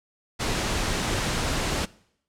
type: noise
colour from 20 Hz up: pink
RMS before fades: -26 dBFS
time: 0.39-1.86 s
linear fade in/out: 20 ms
effects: noise-tail reverb RT60 0.7 s tail -22 dB re dry + low-pass 8000 Hz 12 dB/octave